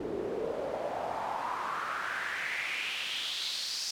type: noise with band-pass filter sweep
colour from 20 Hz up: pink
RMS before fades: -35 dBFS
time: 0-3.91 s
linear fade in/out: 5 ms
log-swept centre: 350 to 5300 Hz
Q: 4
effects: none